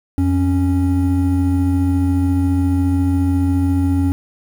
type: tone pair together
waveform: triangle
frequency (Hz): 87.3 / 276.2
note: F2 / C#4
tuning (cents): 0 / -6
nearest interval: octave + minor sixth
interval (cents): 1994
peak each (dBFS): -14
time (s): 0.18-4.12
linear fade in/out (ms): 0
effects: 7-bit